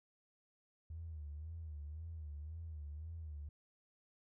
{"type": "tone with vibrato", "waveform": "triangle", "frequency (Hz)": 77.8, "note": "D#2", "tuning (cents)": 0, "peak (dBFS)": -40, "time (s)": [0.9, 3.49], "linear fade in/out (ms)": 5, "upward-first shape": "sine", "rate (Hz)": 1.9, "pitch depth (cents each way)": 110, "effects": ["tanh soft clip ceiling -42 dBFS"]}